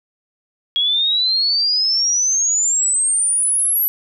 sine exponential sweep, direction up, 3295 to 11880 Hz, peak -14 dBFS, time 0.76-3.88 s, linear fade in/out 0 ms, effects none

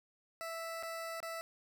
20% pulse tone with dropouts, 659.3 Hz, E5, in tune, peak -35 dBFS, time 0.41-1.41 s, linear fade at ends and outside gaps 0 ms, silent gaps 0.827-0.833 / 1.203-1.228 s, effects none

